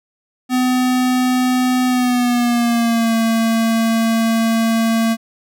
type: tone with pitch glide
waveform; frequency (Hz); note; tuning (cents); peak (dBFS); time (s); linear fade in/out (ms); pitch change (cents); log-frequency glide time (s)
square; 252.8 to 226.5; B3 to A#3; +41 to -50; -14; 0.49-5.17; 50; -191; 1.86-3.15
effects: none